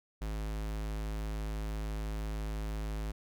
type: tone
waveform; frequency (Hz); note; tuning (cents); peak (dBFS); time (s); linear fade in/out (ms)
square; 53; G#1; +36; -35; 0.21-3.12; 10
effects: none